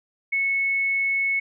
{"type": "tone", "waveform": "sine", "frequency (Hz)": 2201, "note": "C#7", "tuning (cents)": -13, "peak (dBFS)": -20, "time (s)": [0.32, 1.4], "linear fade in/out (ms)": 10, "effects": []}